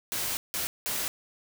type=noise bursts at uneven times; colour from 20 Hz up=white; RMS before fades=-31 dBFS; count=3; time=0.12-0.37 / 0.54-0.67 / 0.86-1.08 s; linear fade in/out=0 ms; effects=none